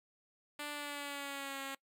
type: tone with pitch glide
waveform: 5% pulse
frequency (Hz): 293.7 to 272.5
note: D4 to C#4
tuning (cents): 0 to -29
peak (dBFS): -29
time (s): 0.59-1.75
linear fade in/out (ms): 5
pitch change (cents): -129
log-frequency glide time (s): 0.72-1.61
effects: noise-tail reverb RT60 0.1 s tail -23 dB re dry